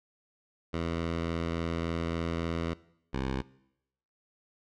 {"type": "tone pair in turn", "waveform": "10% pulse", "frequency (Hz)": [83.5, 66.15], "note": ["E2", "C2"], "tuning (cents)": [23, 20], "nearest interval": "major third", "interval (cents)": 403, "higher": "first", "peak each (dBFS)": [-22, -22], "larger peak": "neither", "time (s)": [[0.73, 2.74], [3.13, 3.42]], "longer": "first", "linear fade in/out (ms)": 10, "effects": ["noise-tail reverb RT60 0.8 s tail -21 dB re dry", "low-pass 4000 Hz 12 dB/octave"]}